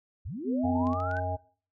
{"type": "linear sweep", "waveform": "sine", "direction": "up", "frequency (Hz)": [55, 1568], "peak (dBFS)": -34, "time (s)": [0.25, 1.2], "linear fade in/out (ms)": 10}
{"type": "tone", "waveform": "sine", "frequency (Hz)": 254.3, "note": "C4", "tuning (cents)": -49, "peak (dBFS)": -26, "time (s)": [0.44, 0.96], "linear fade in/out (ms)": 50}
{"type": "harmonic tone", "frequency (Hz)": 90.7, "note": "F#2", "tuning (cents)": -34, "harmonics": [1, 3, 5, 7, 9], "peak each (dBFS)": [-32, -43, -43, -34, -34], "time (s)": [0.63, 1.37], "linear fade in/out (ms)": 20}
{"type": "clicks", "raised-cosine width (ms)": 0.2, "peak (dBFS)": -32, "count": 5, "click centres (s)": [0.87, 0.932, 1.002, 1.113, 1.168]}
{"effects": ["noise-tail reverb RT60 0.4 s tail -18 dB re dry"]}